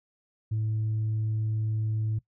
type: tone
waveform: sine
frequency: 109.1 Hz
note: A2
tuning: 14 cents flat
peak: -24 dBFS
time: 0.51-2.19 s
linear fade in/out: 10 ms
effects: noise-tail reverb RT60 0.1 s tail -19 dB re dry + tanh soft clip ceiling -23 dBFS